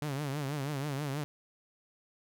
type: tone with vibrato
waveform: sawtooth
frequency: 142.4 Hz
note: C#3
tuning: 47 cents sharp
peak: -29 dBFS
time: 0.02-1.24 s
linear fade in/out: 0 ms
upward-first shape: triangle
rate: 6.2 Hz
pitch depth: 140 cents each way
effects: none